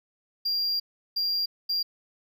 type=tone bursts at uneven times; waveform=triangle; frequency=4770 Hz; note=D8; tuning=26 cents sharp; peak=-23 dBFS; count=3; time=0.45-0.8 / 1.16-1.46 / 1.69-1.83 s; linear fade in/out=10 ms; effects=none